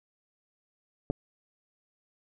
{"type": "clicks", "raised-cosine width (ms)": 2, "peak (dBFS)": [-15, -21], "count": 2, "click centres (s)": [1.101, 1.108], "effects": []}